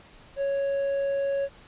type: tone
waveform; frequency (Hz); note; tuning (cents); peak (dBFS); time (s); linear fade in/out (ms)
triangle; 554.4; C#5; 0; -22; 0.36-1.49; 50
effects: pink hiss -52 dBFS RMS until 1.67 s + resampled to 8000 Hz